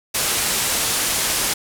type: low-pass noise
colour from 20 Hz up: white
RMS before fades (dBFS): -21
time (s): 0.14-1.54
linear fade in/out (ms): 10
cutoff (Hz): 12000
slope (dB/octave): 24
effects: none